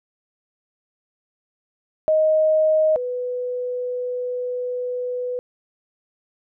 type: tone pair in turn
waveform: sine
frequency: 625 / 496.1 Hz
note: D#5 / B4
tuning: +8 / +8 cents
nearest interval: major third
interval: 400 cents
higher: first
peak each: -14 / -23 dBFS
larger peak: first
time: 2.08-2.96 / 2.96-5.39 s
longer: second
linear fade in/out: 0 ms
effects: none